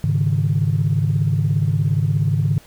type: chord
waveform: sine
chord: Ab suspended fourth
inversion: none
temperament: equal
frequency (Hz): 103.83 / 138.59 / 155.56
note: Ab2 / Db3 / Eb3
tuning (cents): 0 / 0 / 0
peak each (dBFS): -19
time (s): 0.04-2.58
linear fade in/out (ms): 0
effects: tanh soft clip ceiling -8 dBFS + pink hiss -48 dBFS RMS until 2.66 s